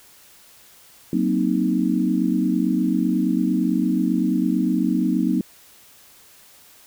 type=chord; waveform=sine; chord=C half-diminished seventh; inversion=second; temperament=equal with one note detuned; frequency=186.28 / 233.1 / 261.6 / 311.1 Hz; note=Gb3 / Bb3 / C4 / Eb4; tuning=+12 / 0 / 0 / 0 cents; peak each=-23 dBFS; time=1.13-5.41 s; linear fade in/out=2 ms; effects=white hiss -50 dBFS RMS until 6.86 s